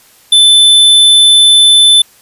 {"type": "tone", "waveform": "square", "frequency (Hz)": 3520, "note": "A7", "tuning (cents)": 0, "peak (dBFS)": -3, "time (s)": [0.32, 2.02], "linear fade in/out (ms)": 5, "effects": ["white hiss -44 dBFS RMS until 2.21 s", "resampled to 32000 Hz"]}